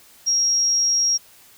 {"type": "tone", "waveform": "sine", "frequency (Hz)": 5610, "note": "F8", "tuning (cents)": 7, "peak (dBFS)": -16, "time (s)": [0.26, 1.18], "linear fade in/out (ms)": 20, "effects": ["white hiss -50 dBFS RMS until 1.57 s"]}